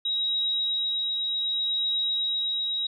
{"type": "tone with tremolo", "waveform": "sine", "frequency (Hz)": 3823, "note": "A#7", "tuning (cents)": 43, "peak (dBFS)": -23, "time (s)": [0.05, 2.87], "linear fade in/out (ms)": 5, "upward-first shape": "triangle", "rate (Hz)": 0.66, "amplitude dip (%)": 25, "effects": []}